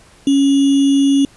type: tone with sample-and-hold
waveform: sine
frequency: 277.2 Hz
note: C#4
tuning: in tune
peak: -9 dBFS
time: 0.27-1.25 s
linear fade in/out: 2 ms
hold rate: 3150 Hz
effects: pink hiss -47 dBFS RMS until 1.36 s + resampled to 24000 Hz